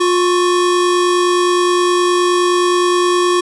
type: tone pair together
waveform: square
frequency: 354.8 / 1114 Hz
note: F4 / C#6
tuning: +27 / +8 cents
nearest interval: octave + minor sixth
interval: 1981 cents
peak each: -13 / -18 dBFS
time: 0-3.41 s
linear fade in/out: 10 ms
effects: resampled to 24000 Hz